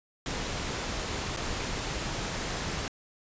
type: noise with dropouts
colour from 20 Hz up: pink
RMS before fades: -33 dBFS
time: 0.26-2.88 s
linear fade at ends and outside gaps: 1 ms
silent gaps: 1.364-1.371 s
effects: resampled to 16000 Hz